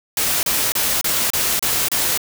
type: noise bursts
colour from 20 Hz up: white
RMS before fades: -19 dBFS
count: 7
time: 0.17-2.176 s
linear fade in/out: 2 ms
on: 260 ms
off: 31 ms
effects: none